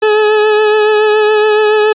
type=tone with vibrato; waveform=40% pulse; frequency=426.3 Hz; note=G#4; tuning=45 cents sharp; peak=-6 dBFS; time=0.02-1.93 s; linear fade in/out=10 ms; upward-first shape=triangle; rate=7.1 Hz; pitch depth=31 cents each way; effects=resampled to 8000 Hz